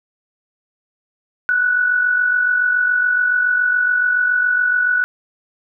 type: tone with amplitude modulation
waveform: sine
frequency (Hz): 1477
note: F#6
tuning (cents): -3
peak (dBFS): -11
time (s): 1.49-5.04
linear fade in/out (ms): 0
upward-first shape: sine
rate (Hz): 47.1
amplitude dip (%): 50
effects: none